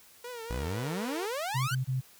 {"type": "tone with vibrato", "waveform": "sawtooth", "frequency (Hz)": 472.6, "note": "A#4", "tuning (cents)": 24, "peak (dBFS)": -35, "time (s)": [0.24, 1.26], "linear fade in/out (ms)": 5, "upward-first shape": "triangle", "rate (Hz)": 4, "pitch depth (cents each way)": 110}
{"type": "exponential sweep", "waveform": "sawtooth", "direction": "up", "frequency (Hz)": [53.3, 1568], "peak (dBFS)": -28, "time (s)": [0.5, 1.75], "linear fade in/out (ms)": 5}
{"type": "tone bursts", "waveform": "sine", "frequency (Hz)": 130, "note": "C3", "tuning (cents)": -11, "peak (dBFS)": -27, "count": 3, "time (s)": [1.54, 2.012], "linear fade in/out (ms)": 20, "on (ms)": 140, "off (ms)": 26}
{"effects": ["white hiss -57 dBFS RMS until 2.19 s"]}